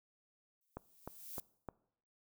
violet noise with exponential growth, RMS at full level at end -44 dBFS, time 0.61-1.4 s, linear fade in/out 2 ms, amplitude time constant 170 ms
click train, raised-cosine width 1 ms, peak -29 dBFS, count 4, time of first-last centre 0.77-1.687 s, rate 3.27 Hz
effects noise-tail reverb RT60 0.7 s tail -22 dB re dry

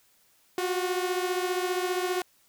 sawtooth beating tone pair, 360 / 375 Hz, F#4 / F#4, -47 / +23 cents, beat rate 15 Hz, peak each -24 / -28 dBFS, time 0.58-2.22 s, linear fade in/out 2 ms, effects white hiss -64 dBFS RMS until 2.48 s

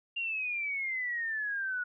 sine exponential sweep, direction down, 2800 to 1452 Hz, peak -31 dBFS, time 0.16-1.84 s, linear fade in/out 10 ms, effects none

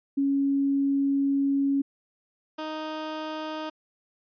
sine / 15% pulse tone pair in turn, 277.2 / 311.1 Hz, C#4 / D#4, 0 / 0 cents, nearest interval major second, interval 200 cents, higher second, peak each -21 / -25 dBFS, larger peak first, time 0.17-1.82 / 2.58-3.7 s, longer first, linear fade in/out 10 ms, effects resampled to 11025 Hz

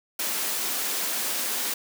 white high-pass noise, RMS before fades -28 dBFS, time 0.19-1.74 s, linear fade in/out 5 ms, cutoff 190 Hz, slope 96 dB/octave, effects none

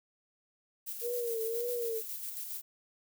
violet noise with tremolo, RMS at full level -39 dBFS, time 0.86-2.62 s, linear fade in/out 20 ms, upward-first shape square, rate 7.3 Hz, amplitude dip 35%
sine tone with vibrato, 466.2 Hz, A#4, in tune, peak -32 dBFS, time 1.01-2.02 s, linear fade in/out 50 ms, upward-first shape triangle, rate 1.8 Hz, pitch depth 88 cents each way
effects none

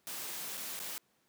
white noise with dropouts, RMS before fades -41 dBFS, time 0.07-0.98 s, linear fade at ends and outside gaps 0 ms, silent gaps 0.572-0.576 / 0.792-0.8 s, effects pink hiss -73 dBFS RMS until 1.28 s + high-pass 150 Hz 12 dB/octave

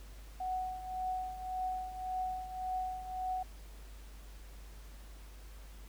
sine tone with tremolo, 743 Hz, F#5, 7 cents sharp, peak -32 dBFS, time 0.4-3.43 s, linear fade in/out 5 ms, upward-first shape triangle, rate 1.8 Hz, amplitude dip 75%, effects added 50 Hz sine -48 dBFS peak until 5.88 s + pink hiss -59 dBFS RMS until 5.88 s

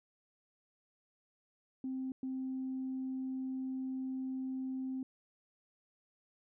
sine tone bursts at uneven times, 261.6 Hz, C4, in tune, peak -35 dBFS, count 2, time 1.84-2.12 / 2.23-5.03 s, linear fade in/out 2 ms, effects tanh soft clip ceiling -31 dBFS

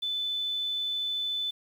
sine tone, 3507 Hz, A7, 6 cents flat, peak -28 dBFS, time 0.02-1.51 s, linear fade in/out 10 ms, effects 9-bit

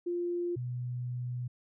sine tone pair in turn, 349.2 / 123.46 Hz, F4 / B2, 0 / 0 cents, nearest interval octave + tritone, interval 1800 cents, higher first, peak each -30 / -33 dBFS, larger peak first, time 0.06-0.56 / 0.56-1.48 s, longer second, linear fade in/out 10 ms, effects none

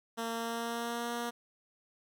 10% pulse tone with pitch glide, 229.1 to 237.3 Hz, A#3 to A#3, -30 to +31 cents, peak -26 dBFS, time 0.17-1.31 s, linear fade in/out 20 ms, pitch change +61 cents, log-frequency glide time 0.31-1.11 s, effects none

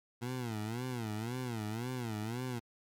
20% pulse tone with vibrato, 116.54 Hz, A#2, in tune, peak -31 dBFS, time 0.21-2.6 s, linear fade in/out 20 ms, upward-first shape sine, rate 1.9 Hz, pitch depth 170 cents each way, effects MP3 96 kbps

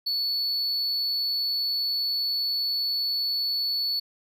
triangle tone, 4435 Hz, C#8, in tune, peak -23 dBFS, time 0.06-4 s, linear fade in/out 10 ms, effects none

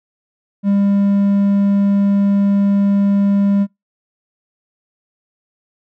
triangle tone, 200 Hz, G3, 35 cents sharp, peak -9 dBFS, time 0.63-3.67 s, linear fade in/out 50 ms, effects noise-tail reverb RT60 0.2 s tail -26 dB re dry

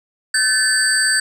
sine tone cluster, 1534 / 1749 / 4619 / 8160 Hz, G6 / A6 / D8 / C9, -38 / -11 / -30 / -44 cents, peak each -18 dBFS, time 0.34-1.2 s, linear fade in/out 5 ms, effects tanh soft clip ceiling -8 dBFS

